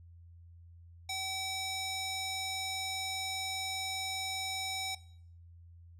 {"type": "tone with band-pass filter", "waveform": "square", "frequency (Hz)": 765, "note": "G5", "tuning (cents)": -42, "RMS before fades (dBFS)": -37, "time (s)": [1.09, 4.95], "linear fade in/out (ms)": 5, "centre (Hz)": 5000, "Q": 1, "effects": ["noise-tail reverb RT60 0.6 s tail -18 dB re dry", "added 85 Hz sine -52 dBFS peak until 5.99 s"]}